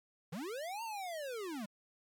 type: linear two-way sweep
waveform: square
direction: up then down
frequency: 139.8 to 933 to 191.3 Hz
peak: -40 dBFS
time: 0.32-1.66 s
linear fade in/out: 10 ms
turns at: 0.83 s
effects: MP3 96 kbps